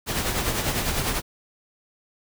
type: noise with tremolo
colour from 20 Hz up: pink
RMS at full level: -23 dBFS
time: 0.06-1.22 s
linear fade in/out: 50 ms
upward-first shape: triangle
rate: 10 Hz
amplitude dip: 55%
effects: none